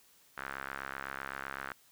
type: tone with band-pass filter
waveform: sawtooth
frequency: 67.9 Hz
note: C#2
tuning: 35 cents flat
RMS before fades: -42 dBFS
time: 0.37-1.73 s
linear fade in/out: 10 ms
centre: 1500 Hz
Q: 3.3
effects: white hiss -64 dBFS RMS until 1.91 s